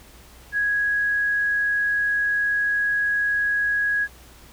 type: tone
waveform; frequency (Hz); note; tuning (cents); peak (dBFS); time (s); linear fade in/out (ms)
sine; 1661.2; G#6; 0; -19; 0.52-4.08; 50
effects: added 60 Hz sine -49 dBFS peak until 4.52 s + pink hiss -49 dBFS RMS until 4.52 s